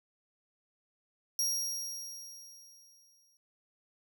sawtooth tone with exponential decay, 5630 Hz, F8, 13 cents sharp, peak -25 dBFS, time 1.39-3.37 s, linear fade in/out 1 ms, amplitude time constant 430 ms, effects none

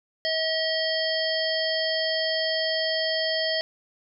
harmonic tone, 640 Hz, D#5, 49 cents sharp, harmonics 1 / 3 / 5 / 7 / 8, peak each -27 / -30 / -31 / -30 / -32 dBFS, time 0.25-3.61 s, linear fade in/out 0 ms, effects none

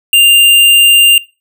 square tone, 2794 Hz, F7, in tune, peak -4 dBFS, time 0.13-1.18 s, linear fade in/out 2 ms, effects noise-tail reverb RT60 0.3 s tail -21 dB re dry

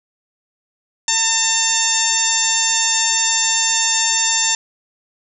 harmonic tone, 901 Hz, A5, 41 cents sharp, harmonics 1 / 2 / 3 / 4 / 5 / 6 / 7 / 8, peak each -26 / -25 / -26 / -23 / -28 / -24 / -22 / -18 dBFS, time 1.08-4.55 s, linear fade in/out 2 ms, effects none

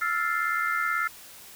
sine chord, F major seventh, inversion third, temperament equal, 1318.5 / 1396.9 / 1760 / 2093 Hz, E6 / F6 / A6 / C7, 0 / 0 / 0 / 0 cents, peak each -29 / -28 / -32 / -31 dBFS, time 0.01-1.08 s, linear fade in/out 10 ms, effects white hiss -47 dBFS RMS until 1.55 s

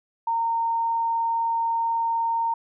sine tone, 919 Hz, A#5, 25 cents flat, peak -21 dBFS, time 0.27-2.54 s, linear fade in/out 5 ms, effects none

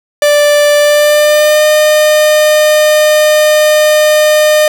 45% pulse tone with pitch glide, 587.3 to 608.7 Hz, D5 to D#5, 0 to -38 cents, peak -5 dBFS, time 0.22-4.68 s, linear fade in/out 2 ms, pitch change +62 cents, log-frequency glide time 0.79-1.65 s, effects none

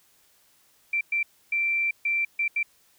sine tone bursts at uneven times, 2349 Hz, D7, in tune, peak -22 dBFS, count 6, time 0.93-1.01 / 1.12-1.23 / 1.52-1.91 / 2.05-2.25 / 2.39-2.48 / 2.56-2.63 s, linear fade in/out 5 ms, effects white hiss -62 dBFS RMS until 2.98 s

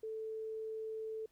sine tone, 440 Hz, A4, in tune, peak -39 dBFS, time 0.03-1.26 s, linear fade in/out 5 ms, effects pink hiss -75 dBFS RMS until 1.31 s

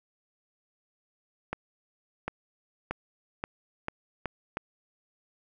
accelerating click train, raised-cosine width 0.5 ms, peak -16 dBFS, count 7, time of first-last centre 1.53-4.571 s, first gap 750 ms, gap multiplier 0.84, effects none

